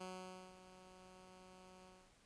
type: tone with ADSR envelope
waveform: 10% pulse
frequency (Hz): 185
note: F#3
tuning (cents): 0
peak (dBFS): -38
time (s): 0-2.16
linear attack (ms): 12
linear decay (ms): 520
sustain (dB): -13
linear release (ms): 300
effects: pink hiss -70 dBFS RMS until 2.25 s + resampled to 22050 Hz